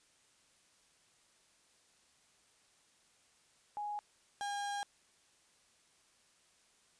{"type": "tone pair in turn", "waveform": ["sine", "35% pulse"], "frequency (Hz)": [830.6, 810.7], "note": ["G#5", "G#5"], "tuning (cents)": [0, -42], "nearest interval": "unison", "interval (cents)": 42, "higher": "first", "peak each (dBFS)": [-37, -35], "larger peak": "second", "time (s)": [[3.77, 3.99], [4.41, 4.83]], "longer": "second", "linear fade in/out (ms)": 0, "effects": ["white hiss -69 dBFS RMS until 6.99 s", "resampled to 22050 Hz"]}